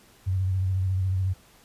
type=tone with vibrato; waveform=sine; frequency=94 Hz; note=F#2; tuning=28 cents sharp; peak=-22 dBFS; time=0.26-1.34 s; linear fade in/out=20 ms; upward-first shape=triangle; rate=14 Hz; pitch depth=50 cents each way; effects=pink hiss -56 dBFS RMS until 1.64 s + resampled to 32000 Hz